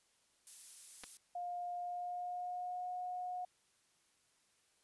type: noise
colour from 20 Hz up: violet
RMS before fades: -49 dBFS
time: 0.47-1.17 s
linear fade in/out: 0 ms
type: clicks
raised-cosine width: 0.2 ms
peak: -31 dBFS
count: 2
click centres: 1.036 / 1.04 s
type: tone with pitch glide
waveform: sine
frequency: 708 to 724.5 Hz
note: F5 to F#5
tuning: +23 to -37 cents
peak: -39 dBFS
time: 1.35-3.45 s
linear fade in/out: 5 ms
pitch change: +40 cents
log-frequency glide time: 1.79-2.9 s
effects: white hiss -74 dBFS RMS until 4.83 s + resampled to 24000 Hz